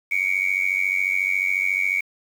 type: tone with amplitude modulation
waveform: sine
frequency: 2254 Hz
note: C#7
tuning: 28 cents sharp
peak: -14 dBFS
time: 0.11-2.01 s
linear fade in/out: 10 ms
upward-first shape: sine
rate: 94.1 Hz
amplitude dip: 100%
effects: tanh soft clip ceiling -12 dBFS + 7-bit